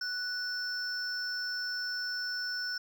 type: tone pair together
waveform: triangle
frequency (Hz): 1480 / 5360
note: F#6 / E8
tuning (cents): 0 / +28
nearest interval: octave + minor seventh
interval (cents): 2228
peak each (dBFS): -34 / -34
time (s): 0.01-2.78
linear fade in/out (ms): 5
effects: none